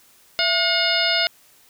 harmonic tone with a mistuned harmonic, 720 Hz, F#5, 47 cents flat, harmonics 1 / 2 / 3 / 4 / 5 / 6 / 7, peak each -25 / -25 / -25 / -25 / -25 / -25 / -25 dBFS, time 0.39-1.27 s, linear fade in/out 0 ms, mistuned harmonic 1, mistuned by -120 cents, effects white hiss -54 dBFS RMS until 1.69 s

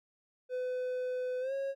triangle tone with pitch glide, 504 to 546.5 Hz, B4 to C#5, +35 to -25 cents, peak -30 dBFS, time 0.49-1.75 s, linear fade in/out 50 ms, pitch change +140 cents, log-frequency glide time 1.4-1.53 s, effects MP3 96 kbps

